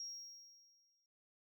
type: tone with exponential decay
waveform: triangle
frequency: 5600 Hz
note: F8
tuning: 4 cents sharp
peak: -39 dBFS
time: 0-1.06 s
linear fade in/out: 2 ms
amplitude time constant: 230 ms
effects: tanh soft clip ceiling -41 dBFS